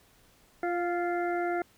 harmonic tone with a mistuned harmonic, 347.7 Hz, F4, 8 cents flat, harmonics 1 / 2 / 4 / 5 / 6, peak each -30 / -31 / -37 / -44 / -42 dBFS, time 0.63-1.62 s, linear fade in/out 2 ms, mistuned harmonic 2, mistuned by +17 cents, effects pink hiss -62 dBFS RMS until 1.77 s

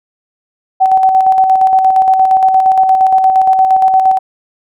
sine tone with tremolo, 760 Hz, F#5, 46 cents sharp, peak -4 dBFS, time 0.8-4.19 s, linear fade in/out 20 ms, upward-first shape square, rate 8.6 Hz, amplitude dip 40%, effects none

